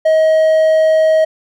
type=tone; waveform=triangle; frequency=633 Hz; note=D#5; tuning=30 cents sharp; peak=-6 dBFS; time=0.05-1.25 s; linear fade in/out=10 ms; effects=none